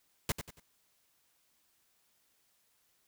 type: noise with echo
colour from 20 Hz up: pink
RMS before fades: -31 dBFS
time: 0.29-0.32 s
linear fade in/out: 2 ms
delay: 93 ms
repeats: 3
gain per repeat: -9 dB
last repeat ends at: 0.599 s
effects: white hiss -73 dBFS RMS until 3.07 s